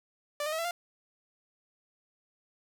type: tone with pitch steps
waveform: sawtooth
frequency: 587.3 / 613.3 / 640.5 / 668.8 / 698.4 Hz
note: D5 / D#5 / E5 / E5 / F5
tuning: 0 / -25 / -50 / +25 / 0 cents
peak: -27 dBFS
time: 0.4-0.71 s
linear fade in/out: 2 ms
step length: 62 ms
effects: none